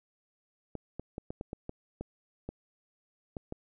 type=clicks; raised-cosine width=2 ms; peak=-24 dBFS; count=11; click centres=0.753 / 0.996 / 1.181 / 1.305 / 1.411 / 1.531 / 1.694 / 2.01 / 2.49 / 3.368 / 3.524 s; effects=none